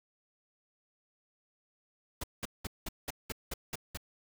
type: noise bursts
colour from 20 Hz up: pink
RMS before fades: -37 dBFS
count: 9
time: 2.21-3.973 s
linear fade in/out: 5 ms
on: 27 ms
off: 190 ms
effects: none